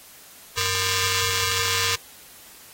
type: ring-modulated tone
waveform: 5% pulse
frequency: 561 Hz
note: C#5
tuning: 21 cents sharp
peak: -7 dBFS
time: 0.57-1.96 s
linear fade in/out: 10 ms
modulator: 657 Hz
effects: white hiss -47 dBFS RMS until 2.73 s + AAC 48 kbps